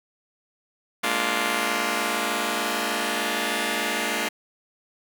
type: chord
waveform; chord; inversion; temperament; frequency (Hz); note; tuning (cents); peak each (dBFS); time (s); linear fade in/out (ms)
5% pulse; Bb dominant seventh; third; just; 209.8 / 233.1 / 291.4 / 349.6; Ab3 / Bb3 / D4 / F4; +18 / 0 / -13 / +2; -18; 1.03-4.29; 10
effects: none